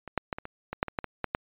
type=clicks; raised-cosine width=0.5 ms; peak=-25 / -10 / -15 / -21 / -23 / -18 / -8 / -19 / -13 / -19 / -13 / -11 dBFS; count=12; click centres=0.077 / 0.177 / 0.328 / 0.385 / 0.454 / 0.73 / 0.829 / 0.883 / 0.988 / 1.043 / 1.243 / 1.349 s; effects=resampled to 8000 Hz